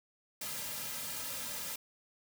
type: noise with comb filter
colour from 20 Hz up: white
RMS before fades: -40 dBFS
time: 0.41-1.76 s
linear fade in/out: 5 ms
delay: 2.7 ms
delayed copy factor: -0.8
effects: none